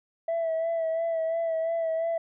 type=tone with vibrato; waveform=sine; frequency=657 Hz; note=E5; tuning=6 cents flat; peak=-23 dBFS; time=0.28-2.18 s; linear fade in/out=5 ms; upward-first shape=sine; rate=2.9 Hz; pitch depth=32 cents each way; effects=tanh soft clip ceiling -23 dBFS